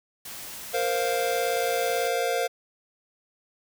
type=noise; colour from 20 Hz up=white; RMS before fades=-39 dBFS; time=0.25-2.08 s; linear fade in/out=5 ms
type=chord; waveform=square; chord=Bb suspended second; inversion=none; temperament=just; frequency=466.2 / 524.4 / 699.2 Hz; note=Bb4 / C5 / F5; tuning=0 / +4 / +2 cents; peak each=-29 dBFS; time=0.73-2.48 s; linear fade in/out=20 ms
effects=none